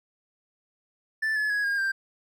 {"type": "tone with pitch steps", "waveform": "triangle", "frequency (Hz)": [1760, 1712.9, 1667, 1622.3, 1578.9], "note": ["A6", "A6", "G#6", "G#6", "G6"], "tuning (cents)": [0, -47, 6, -41, 12], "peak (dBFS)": -22, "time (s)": [1.22, 1.92], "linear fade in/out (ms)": 10, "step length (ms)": 140, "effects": []}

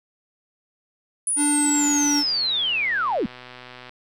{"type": "linear sweep", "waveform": "sine", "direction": "down", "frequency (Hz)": [9956, 177.4], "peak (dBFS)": -20, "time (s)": [1.27, 3.26], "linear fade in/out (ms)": 2}
{"type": "tone with pitch glide", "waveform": "square", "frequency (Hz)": [292.5, 289.8], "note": ["D4", "D4"], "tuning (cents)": [-7, -23], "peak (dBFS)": -21, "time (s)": [1.36, 2.24], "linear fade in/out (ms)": 50, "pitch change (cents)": -16, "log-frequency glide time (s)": [1.78, 1.84]}
{"type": "click train", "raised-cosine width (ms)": 0.3, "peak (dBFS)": -24, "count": 269, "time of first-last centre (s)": [1.75, 3.894], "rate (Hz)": 125}
{"effects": []}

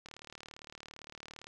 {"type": "click train", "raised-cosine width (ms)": 0.2, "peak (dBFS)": -30, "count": 54, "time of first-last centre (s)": [0.06, 1.47], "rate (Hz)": 37.6, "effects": []}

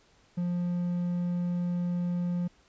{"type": "tone", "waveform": "triangle", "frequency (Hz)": 175.9, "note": "F3", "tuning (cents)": 13, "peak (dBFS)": -25, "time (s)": [0.37, 2.48], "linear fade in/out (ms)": 10, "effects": ["pink hiss -63 dBFS RMS until 2.68 s", "resampled to 16000 Hz"]}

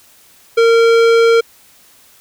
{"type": "tone with tanh clipping", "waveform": "sine", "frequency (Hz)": 460.1, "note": "A#4", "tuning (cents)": -23, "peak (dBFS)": -9, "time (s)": [0.57, 1.41], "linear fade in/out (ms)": 10, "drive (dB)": 18, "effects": ["white hiss -47 dBFS RMS until 2.2 s"]}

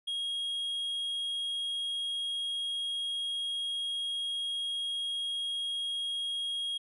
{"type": "tone", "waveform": "triangle", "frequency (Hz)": 3275, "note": "G#7", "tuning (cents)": -25, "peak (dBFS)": -30, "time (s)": [0.07, 6.78], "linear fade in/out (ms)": 10, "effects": ["resampled to 32000 Hz"]}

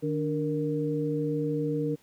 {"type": "tone cluster", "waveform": "sine", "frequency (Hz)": [152.7, 292.4, 465.2], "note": ["D#3", "D4", "A#4"], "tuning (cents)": [-32, -7, -4], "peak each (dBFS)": -30, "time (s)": [0.02, 1.96], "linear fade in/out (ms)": 20, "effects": ["pink hiss -62 dBFS RMS until 2.02 s", "high-pass 100 Hz 12 dB/octave"]}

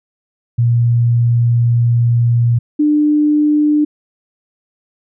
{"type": "tone pair in turn", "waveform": "sine", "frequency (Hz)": [118.6, 298.9], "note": ["A#2", "D4"], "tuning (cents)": [30, 31], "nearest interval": "octave + major third", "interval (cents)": 1601, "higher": "second", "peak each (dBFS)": [-9, -9], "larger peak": "neither", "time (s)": [[0.58, 2.59], [2.79, 3.85]], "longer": "first", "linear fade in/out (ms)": 10, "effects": []}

